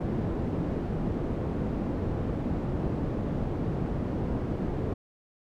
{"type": "low-pass noise", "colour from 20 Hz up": "white", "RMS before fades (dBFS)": -30, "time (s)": [0, 4.94], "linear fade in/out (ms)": 10, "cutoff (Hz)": 290, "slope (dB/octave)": 12, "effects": []}